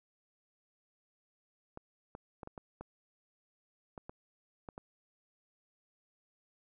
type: clicks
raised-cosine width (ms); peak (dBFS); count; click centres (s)
1; -30; 10; 1.774 / 2.151 / 2.432 / 2.474 / 2.578 / 2.81 / 3.978 / 4.095 / 4.688 / 4.779
effects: none